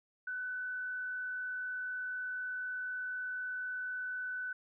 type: tone with frequency modulation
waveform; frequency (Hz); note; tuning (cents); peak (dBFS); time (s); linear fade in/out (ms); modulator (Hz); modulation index
sine; 1500; F#6; +23; -36; 0.27-4.53; 5; 44; 0.33
effects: none